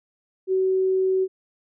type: tone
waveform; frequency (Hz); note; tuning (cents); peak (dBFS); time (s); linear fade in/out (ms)
sine; 377.4; F#4; +34; -18; 0.47-1.28; 50
effects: none